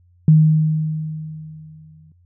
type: tone with exponential decay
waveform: sine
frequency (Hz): 156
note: D#3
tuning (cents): +5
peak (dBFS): -6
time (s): 0.28-2.12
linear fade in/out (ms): 2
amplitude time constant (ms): 400
effects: added 88 Hz sine -51 dBFS peak until 2.25 s